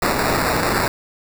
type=noise with sample-and-hold; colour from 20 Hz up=white; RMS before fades=-19 dBFS; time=0.02-0.88 s; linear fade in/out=2 ms; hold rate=3150 Hz; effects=none